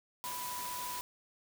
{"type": "tone in noise", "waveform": "sine", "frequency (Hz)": 987.8, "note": "B5", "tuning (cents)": 0, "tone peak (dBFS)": -40, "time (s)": [0.24, 1.01], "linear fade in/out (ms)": 0, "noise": "white", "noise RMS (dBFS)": -42, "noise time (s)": [0.24, 1.01], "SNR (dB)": -1, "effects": []}